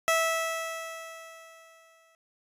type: tone with exponential decay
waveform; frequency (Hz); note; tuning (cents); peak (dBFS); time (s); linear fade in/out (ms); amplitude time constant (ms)
15% pulse; 654; E5; -14; -15; 0.08-2.15; 0; 450
effects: resampled to 32000 Hz